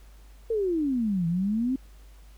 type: exponential two-way sweep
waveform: sine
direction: down then up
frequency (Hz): 466.2 to 163.7 to 270.5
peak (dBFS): -23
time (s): 0.5-1.76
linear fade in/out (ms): 5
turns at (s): 1.27
effects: added 50 Hz sine -47 dBFS peak until 2.37 s + pink hiss -60 dBFS RMS until 2.37 s